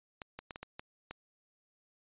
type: clicks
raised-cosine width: 0.3 ms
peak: -26 dBFS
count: 7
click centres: 0.218 / 0.39 / 0.508 / 0.559 / 0.63 / 0.795 / 1.11 s
effects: resampled to 8000 Hz